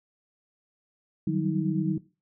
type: tone cluster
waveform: sine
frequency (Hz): 152.1 / 183 / 192.6 / 317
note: D#3 / F#3 / G3 / D#4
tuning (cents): -39 / -19 / -30 / +32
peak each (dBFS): -29 / -27 / -32 / -29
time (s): 1.27-1.98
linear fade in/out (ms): 5
effects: noise-tail reverb RT60 0.3 s tail -18 dB re dry